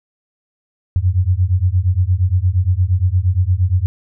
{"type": "beating tone pair", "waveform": "sine", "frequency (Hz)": [87.31, 95.91], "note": ["F2", "G2"], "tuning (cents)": [0, -37], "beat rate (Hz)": 8.6, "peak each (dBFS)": -15, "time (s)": [0.96, 3.86], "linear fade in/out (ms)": 0, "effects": []}